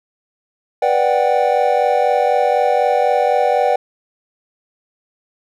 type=chord; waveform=triangle; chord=G major seventh; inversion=first; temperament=equal with one note detuned; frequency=490.2 / 587.3 / 740 / 784 Hz; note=B4 / D5 / F#5 / G5; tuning=-13 / 0 / 0 / 0 cents; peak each=-16 dBFS; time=0.82-3.76 s; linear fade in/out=5 ms; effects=none